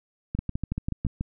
two click trains, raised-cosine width 5 ms, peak -15 / -16 dBFS, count 5 / 7, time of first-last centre 0.39-1.05 / 0.35-1.21 s, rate 6.06 / 6.98 Hz, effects none

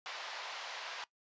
pink band-pass noise, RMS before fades -44 dBFS, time 0.06-1.04 s, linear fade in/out 0 ms, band 690 to 5200 Hz, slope 24 dB/octave, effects noise-tail reverb RT60 0.1 s tail -20 dB re dry + resampled to 16000 Hz

